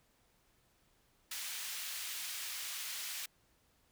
pink high-pass noise, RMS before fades -42 dBFS, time 1.31-3.26 s, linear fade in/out 5 ms, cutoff 2300 Hz, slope 12 dB/octave, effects pink hiss -72 dBFS RMS until 3.91 s

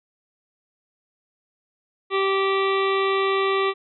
harmonic tone, 388.8 Hz, G4, 14 cents flat, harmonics 1 / 2 / 3 / 5 / 6 / 7 / 8 / 9 / 10, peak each -21 / -33 / -24 / -31 / -32 / -35 / -39 / -35 / -38 dBFS, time 2.1-3.74 s, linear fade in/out 50 ms, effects none

